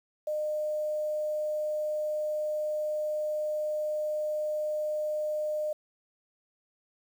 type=tone with quantisation; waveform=sine; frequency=608 Hz; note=D#5; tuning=40 cents flat; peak=-28 dBFS; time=0.27-5.73 s; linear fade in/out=5 ms; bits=9; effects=none